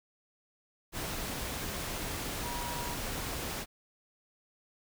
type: tone in noise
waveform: sine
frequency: 960 Hz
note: B5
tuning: 49 cents flat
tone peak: -40 dBFS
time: 2.41-2.97 s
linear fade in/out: 50 ms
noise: pink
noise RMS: -37 dBFS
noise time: 0.92-3.66 s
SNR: -6 dB
effects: none